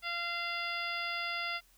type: harmonic tone with a mistuned harmonic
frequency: 690 Hz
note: F5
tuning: 21 cents flat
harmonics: 1 / 2 / 3 / 4 / 5 / 6 / 7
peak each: -44 / -39 / -38 / -41 / -44 / -51 / -43 dBFS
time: 0.02-1.61 s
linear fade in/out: 50 ms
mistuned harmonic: 6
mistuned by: +37 cents
effects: added 43 Hz sine -66 dBFS peak until 1.77 s + white hiss -66 dBFS RMS until 1.77 s